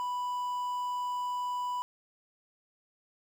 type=tone with quantisation; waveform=triangle; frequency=987.8 Hz; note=B5; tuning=in tune; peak=-29 dBFS; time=0-1.82 s; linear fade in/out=0 ms; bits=9; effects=none